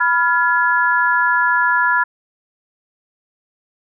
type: chord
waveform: sine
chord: F diminished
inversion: second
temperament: equal with one note detuned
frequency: 987.8 / 1396.9 / 1698.1 Hz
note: Cb6 / F6 / Ab6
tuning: 0 / 0 / +38 cents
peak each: -17 dBFS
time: 0-2.04 s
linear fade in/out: 10 ms
effects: none